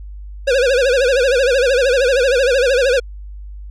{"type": "tone with vibrato", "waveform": "square", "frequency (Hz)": 516, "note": "C5", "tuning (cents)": -24, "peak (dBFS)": -12, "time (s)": [0.47, 3], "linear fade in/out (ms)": 10, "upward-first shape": "sine", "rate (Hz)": 13, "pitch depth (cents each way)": 140, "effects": ["added 50 Hz sine -29 dBFS peak until 3.7 s", "low-pass 6000 Hz 12 dB/octave"]}